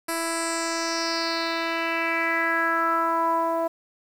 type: tone with low-pass filter sweep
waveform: 10% pulse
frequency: 331 Hz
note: E4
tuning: 7 cents sharp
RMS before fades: -25 dBFS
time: 0.08-3.68 s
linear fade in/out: 10 ms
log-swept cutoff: 11000 to 760 Hz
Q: 4
effects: 8-bit